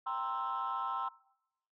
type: chord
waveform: sine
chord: C dominant seventh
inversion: second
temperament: equal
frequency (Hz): 784 / 932.3 / 1046.5 / 1318.5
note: G5 / Bb5 / C6 / E6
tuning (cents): 0 / 0 / 0 / 0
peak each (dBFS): -40 / -39 / -36 / -37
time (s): 0.06-1.09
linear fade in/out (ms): 10
effects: noise-tail reverb RT60 0.8 s tail -22 dB re dry + tanh soft clip ceiling -28 dBFS